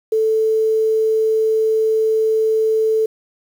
sine tone with quantisation, 440 Hz, A4, in tune, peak -13 dBFS, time 0.12-3.06 s, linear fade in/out 5 ms, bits 7, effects none

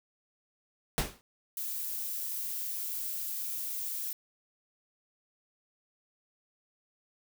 pink noise with exponential decay, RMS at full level -26 dBFS, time 0.98-1.21 s, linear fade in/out 0 ms, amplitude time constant 48 ms
violet noise, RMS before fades -36 dBFS, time 1.57-4.13 s, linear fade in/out 2 ms
effects none

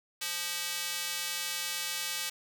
square tone with high-pass filter, 174.4 Hz, F3, 2 cents flat, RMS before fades -35 dBFS, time 0.21-2.3 s, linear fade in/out 10 ms, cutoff 2800 Hz, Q 0.7, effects none

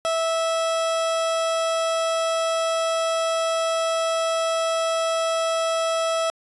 30% pulse tone, 655 Hz, E5, 11 cents flat, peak -18 dBFS, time 0.05-6.3 s, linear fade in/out 0 ms, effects resampled to 24000 Hz

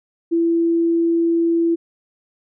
sine tone, 334.9 Hz, E4, 27 cents sharp, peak -14 dBFS, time 0.31-1.76 s, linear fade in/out 20 ms, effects none

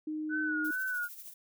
sine tone, 308.3 Hz, D#4, 16 cents flat, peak -33 dBFS, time 0.07-0.71 s, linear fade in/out 5 ms
sine tone with vibrato, 1480 Hz, F#6, in tune, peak -31 dBFS, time 0.29-1.09 s, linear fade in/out 50 ms, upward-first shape sine, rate 2.3 Hz, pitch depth 54 cents each way
violet noise with tremolo, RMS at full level -45 dBFS, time 0.64-1.34 s, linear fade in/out 10 ms, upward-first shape sine, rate 13 Hz, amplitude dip 55%
effects none

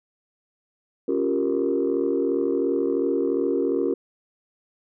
sine chord, G half-diminished seventh, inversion second, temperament equal, 277.2 / 349.2 / 392 / 466.2 Hz, Db4 / F4 / G4 / Bb4, 0 / 0 / 0 / 0 cents, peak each -25 dBFS, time 1.08-3.94 s, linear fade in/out 5 ms, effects tanh soft clip ceiling -13 dBFS

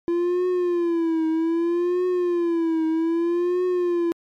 triangle tone with vibrato, 340.7 Hz, F4, 43 cents flat, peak -17 dBFS, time 0.08-4.12 s, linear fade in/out 0 ms, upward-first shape triangle, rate 0.63 Hz, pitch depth 120 cents each way, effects MP3 64 kbps

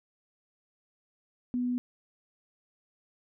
sine tone, 246.9 Hz, B3, in tune, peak -27 dBFS, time 1.54-1.78 s, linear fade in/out 0 ms, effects none

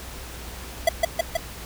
square tone with echo, 666 Hz, E5, 18 cents sharp, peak -14 dBFS, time 0.87-0.89 s, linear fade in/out 5 ms, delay 160 ms, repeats 3, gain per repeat -2 dB, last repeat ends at 1.37 s, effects added 60 Hz sine -39 dBFS peak until 1.65 s + pink hiss -39 dBFS RMS until 1.65 s

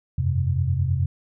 sine chord, F suspended second, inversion none, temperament equal with one note detuned, 87.31 / 96.76 / 130.81 Hz, F2 / G2 / C3, 0 / -22 / 0 cents, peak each -23 / -26 / -23 dBFS, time 0.18-1.06 s, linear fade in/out 5 ms, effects none

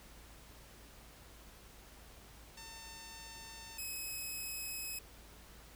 5% pulse tone pair in turn, 900 / 2556 Hz, A5 / D#7, +39 / +46 cents, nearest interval octave + tritone, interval 1807 cents, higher second, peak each -37 / -31 dBFS, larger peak second, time 2.57-3.78 / 3.78-4.99 s, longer neither, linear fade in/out 5 ms, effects added 54 Hz sine -59 dBFS peak until 5.75 s + pink hiss -58 dBFS RMS until 5.75 s

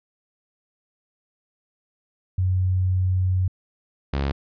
sine / sawtooth tone pair in turn, 92.5 / 69.43 Hz, F#2 / C#2, 0 / +3 cents, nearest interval perfect fourth, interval 497 cents, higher first, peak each -18 dBFS, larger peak neither, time 2.38-3.48 / 4.13-4.32 s, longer first, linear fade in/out 5 ms, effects resampled to 11025 Hz

